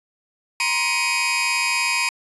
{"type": "tone cluster", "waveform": "sawtooth", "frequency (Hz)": [952, 1048, 2273, 2496], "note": ["A#5", "C6", "C#7", "D#7"], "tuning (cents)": [36, 2, 43, 5], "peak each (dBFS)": [-23, -25, -22, -18], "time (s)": [0.6, 2.09], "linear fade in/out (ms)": 2, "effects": ["resampled to 24000 Hz"]}